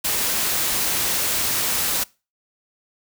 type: noise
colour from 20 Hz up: white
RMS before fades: -22 dBFS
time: 0.04-2.04 s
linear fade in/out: 10 ms
effects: noise-tail reverb RT60 0.3 s tail -23 dB re dry